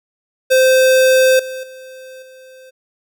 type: tone with level steps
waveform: square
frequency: 519 Hz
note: C5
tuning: 14 cents flat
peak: -9 / -25 / -34 / -39 dBFS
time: 0.5-2.71 s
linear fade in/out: 20 ms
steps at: 1.39 / 1.63 / 2.22 s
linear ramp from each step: 5 ms
effects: none